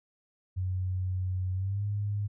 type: tone with pitch glide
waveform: sine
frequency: 92.5 to 102.64 Hz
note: F#2 to G#2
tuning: 0 to -20 cents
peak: -28 dBFS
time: 0.56-2.28 s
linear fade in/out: 20 ms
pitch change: +180 cents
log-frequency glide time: 1.53-1.84 s
effects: none